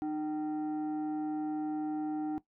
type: tone pair together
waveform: sine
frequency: 305.3 / 769.3 Hz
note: D#4 / G5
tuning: -33 / -33 cents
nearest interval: octave + major third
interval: 1600 cents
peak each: -30 / -38 dBFS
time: 0.02-2.38 s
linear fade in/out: 0 ms
effects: noise-tail reverb RT60 0.1 s tail -17 dB re dry + tanh soft clip ceiling -29 dBFS